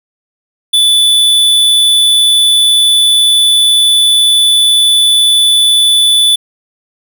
square tone, 3478 Hz, A7, 21 cents flat, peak -6 dBFS, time 0.73-6.36 s, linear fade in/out 10 ms, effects none

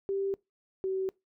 sine tone pair in turn, 392.2 / 380.6 Hz, G4 / F#4, +1 / +49 cents, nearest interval minor second, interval 52 cents, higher first, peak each -28 dBFS, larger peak neither, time 0.09-0.34 / 0.84-1.09 s, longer neither, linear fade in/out 0 ms, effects noise-tail reverb RT60 0.2 s tail -23 dB re dry

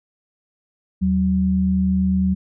sine tone pair together, 79.04 / 188 Hz, D#2 / F#3, +28 / +28 cents, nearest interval octave + minor third, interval 1500 cents, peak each -23 / -16 dBFS, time 1.01-2.35 s, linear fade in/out 20 ms, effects none

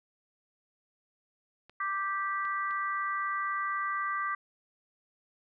clicks, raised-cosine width 0.3 ms, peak -36 dBFS, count 3, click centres 1.696 / 2.452 / 2.71 s
harmonic tone, 392 Hz, G4, in tune, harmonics 3 / 4 / 5, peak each -31 / -37 / -37 dBFS, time 1.8-4.35 s, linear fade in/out 5 ms
effects none

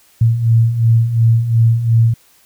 sine beating tone pair, 112.7 / 115.5 Hz, A2 / A#2, +42 / -16 cents, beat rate 2.8 Hz, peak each -16 / -10 dBFS, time 0.21-2.14 s, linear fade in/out 5 ms, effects white hiss -51 dBFS RMS until 2.45 s

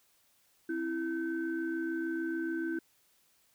sine tone cluster, 263.1 / 329.9 / 1537 Hz, C4 / E4 / G6, +10 / +1 / -35 cents, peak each -40 / -32 / -40 dBFS, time 0.69-2.79 s, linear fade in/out 5 ms, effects tanh soft clip ceiling -23 dBFS + white hiss -69 dBFS RMS until 3.54 s

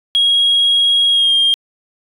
sine tone with pitch glide, 3292 to 3215 Hz, G#7 to G7, -16 to +43 cents, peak -8 dBFS, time 0.15-1.54 s, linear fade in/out 0 ms, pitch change -41 cents, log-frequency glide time 1.1-1.33 s, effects tanh soft clip ceiling -7 dBFS

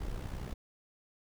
brown noise with amplitude modulation, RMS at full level -36 dBFS, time 0-0.54 s, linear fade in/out 10 ms, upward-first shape sine, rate 63.2 Hz, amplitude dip 65%, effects none

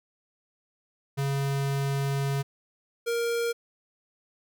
square tone pair in turn, 138.59 / 467.8 Hz, C#3 / A#4, 0 / +6 cents, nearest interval octave + major sixth, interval 2106 cents, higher second, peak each -26 dBFS, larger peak neither, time 1.17-2.43 / 3.06-3.53 s, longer first, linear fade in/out 20 ms, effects none

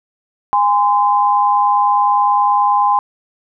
sine tone pair together, 820 / 1029.6 Hz, G#5 / C6, -22 / -28 cents, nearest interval major third, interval 394 cents, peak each -13 dBFS, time 0.53-2.99 s, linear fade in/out 0 ms, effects none

